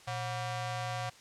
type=ring-modulated tone; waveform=sawtooth; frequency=424.2 Hz; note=G#4; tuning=37 cents sharp; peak=-27 dBFS; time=0.07-1.1 s; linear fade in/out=10 ms; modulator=305 Hz; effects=white hiss -56 dBFS RMS until 1.2 s + low-pass 7000 Hz 12 dB/octave